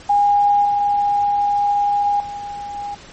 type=tone with level steps; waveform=sine; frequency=816 Hz; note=G#5; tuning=31 cents flat; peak=-11 / -14 / -26 / -24 dBFS; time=0.09-2.95 s; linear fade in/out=10 ms; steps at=0.65 / 2.2 / 2.75 s; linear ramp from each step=2 ms; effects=pink hiss -41 dBFS RMS until 3.12 s + MP3 32 kbps